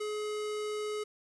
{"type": "tone", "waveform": "square", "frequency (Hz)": 422.8, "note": "G#4", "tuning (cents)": 31, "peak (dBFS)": -34, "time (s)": [0, 1.04], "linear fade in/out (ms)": 10, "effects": ["resampled to 24000 Hz", "10-bit"]}